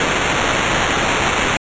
white noise with sample-and-hold, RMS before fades -17 dBFS, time 0-1.57 s, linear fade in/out 2 ms, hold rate 4900 Hz, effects resampled to 16000 Hz

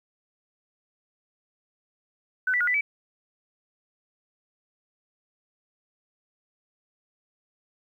sine tone with pitch steps, 1509 / 1968 / 1440 / 1985 / 2296 Hz, F#6 / B6 / F#6 / B6 / D7, +34 / -7 / -47 / +8 / -40 cents, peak -21 dBFS, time 2.47-2.81 s, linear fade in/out 5 ms, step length 68 ms, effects 10-bit

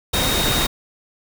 sine tone in noise, 3729 Hz, A#7, in tune, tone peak -23 dBFS, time 0.13-0.67 s, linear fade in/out 10 ms, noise pink, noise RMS -20 dBFS, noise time 0.13-0.67 s, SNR -6 dB, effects none

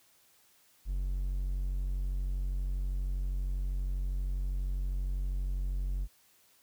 triangle tone, 46.25 Hz, F#1, in tune, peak -28 dBFS, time 0.85-6.08 s, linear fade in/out 50 ms, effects white hiss -65 dBFS RMS until 6.62 s

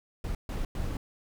brown noise bursts at uneven times, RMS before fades -32 dBFS, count 3, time 0.24-0.35 / 0.49-0.65 / 0.75-0.97 s, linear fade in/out 2 ms, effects none

